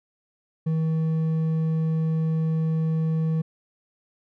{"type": "tone with hard clipping", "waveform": "triangle", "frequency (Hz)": 160, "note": "D#3", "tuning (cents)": 49, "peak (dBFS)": -22, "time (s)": [0.66, 3.42], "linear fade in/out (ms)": 10, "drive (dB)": 7, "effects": []}